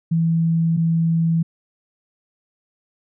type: tone pair in turn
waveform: sine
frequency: 164.81 / 164.81 Hz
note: E3 / E3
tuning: 0 / 0 cents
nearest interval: unison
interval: 0 cents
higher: neither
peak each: -15 dBFS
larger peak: neither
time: 0.11-0.77 / 0.77-1.43 s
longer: neither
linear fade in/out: 10 ms
effects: none